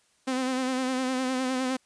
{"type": "tone with vibrato", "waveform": "sawtooth", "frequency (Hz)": 258.1, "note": "C4", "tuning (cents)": -23, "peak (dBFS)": -22, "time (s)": [0.27, 1.77], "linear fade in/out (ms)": 10, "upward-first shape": "sine", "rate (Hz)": 9.8, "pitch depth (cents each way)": 39, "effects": ["white hiss -66 dBFS RMS until 1.85 s", "resampled to 22050 Hz"]}